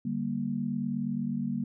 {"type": "chord", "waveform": "sine", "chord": "G minor", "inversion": "second", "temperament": "just", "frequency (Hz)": [147, 196, 235.2], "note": ["D3", "G3", "Bb3"], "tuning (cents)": [2, 0, 16], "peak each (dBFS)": [-36, -33, -31], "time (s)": [0.05, 1.64], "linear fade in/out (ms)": 5, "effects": []}